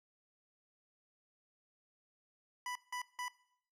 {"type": "tone bursts", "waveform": "25% pulse", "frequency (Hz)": 989, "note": "B5", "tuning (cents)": 2, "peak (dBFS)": -35, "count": 3, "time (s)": [2.66, 3.282], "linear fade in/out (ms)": 2, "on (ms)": 94, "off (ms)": 170, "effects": ["noise-tail reverb RT60 0.7 s tail -20 dB re dry", "low-pass 12000 Hz 12 dB/octave"]}